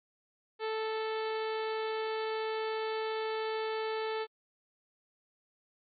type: harmonic tone with a mistuned harmonic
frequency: 439.5 Hz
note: A4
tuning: 2 cents flat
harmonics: 1 / 2 / 3 / 4 / 5 / 6 / 7 / 8 / 9 / 10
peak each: -33 / -39 / -43 / -45 / -47 / -49 / -50 / -51 / -52 / -53 dBFS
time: 0.59-4.27 s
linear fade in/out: 50 ms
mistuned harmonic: 10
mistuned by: +28 cents
effects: MP3 32 kbps